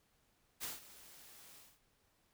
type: noise with ADSR envelope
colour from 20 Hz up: white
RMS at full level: -41 dBFS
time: 0.6-1.8 s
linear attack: 36 ms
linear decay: 160 ms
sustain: -17 dB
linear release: 240 ms
effects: pink hiss -75 dBFS RMS until 2.33 s